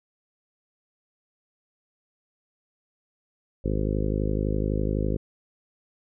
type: harmonic tone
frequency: 51.91 Hz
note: G#1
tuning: in tune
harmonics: 1 / 2 / 3 / 4 / 5 / 6 / 7 / 8 / 9 / 10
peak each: -27 / -30 / -32 / -33 / -34 / -35 / -35 / -36 / -37 / -37 dBFS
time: 3.64-5.17 s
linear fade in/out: 10 ms
effects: none